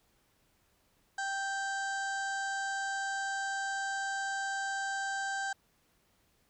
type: harmonic tone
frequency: 784 Hz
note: G5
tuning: in tune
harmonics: 1 / 2 / 4 / 5 / 6 / 7 / 8 / 9 / 10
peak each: -36 / -35 / -51 / -52 / -50 / -56 / -53 / -49 / -49 dBFS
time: 1.18-5.53 s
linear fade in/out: 5 ms
effects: pink hiss -71 dBFS RMS until 6.49 s